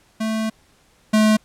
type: tone pair in turn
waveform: square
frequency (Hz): 220 / 215.6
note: A3 / A3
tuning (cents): 0 / -35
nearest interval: unison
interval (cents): 35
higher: first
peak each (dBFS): -21 / -13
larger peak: second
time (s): 0.2-0.5 / 1.13-1.37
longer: first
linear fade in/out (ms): 10
effects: pink hiss -57 dBFS RMS until 1.44 s + low-pass 11000 Hz 12 dB/octave